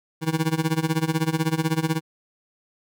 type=tone with tremolo; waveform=25% pulse; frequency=160 Hz; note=D#3; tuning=49 cents sharp; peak=-14 dBFS; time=0.21-2.01 s; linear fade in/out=50 ms; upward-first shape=sine; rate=16 Hz; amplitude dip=90%; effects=none